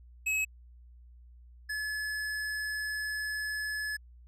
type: tone pair in turn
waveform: square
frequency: 2567 / 1713.3 Hz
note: E7 / A6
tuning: -47 / -47 cents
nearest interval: perfect fifth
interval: 700 cents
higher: first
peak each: -28 / -33 dBFS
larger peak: first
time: 0.26-0.45 / 1.69-3.97 s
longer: second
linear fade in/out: 10 ms
effects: added 60 Hz sine -51 dBFS peak until 4.27 s + low-pass 12000 Hz 12 dB/octave